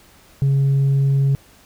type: tone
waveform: sine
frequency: 137.6 Hz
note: C#3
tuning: 12 cents flat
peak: -11 dBFS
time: 0.42-1.35 s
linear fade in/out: 0 ms
effects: tanh soft clip ceiling -12 dBFS + pink hiss -50 dBFS RMS until 1.65 s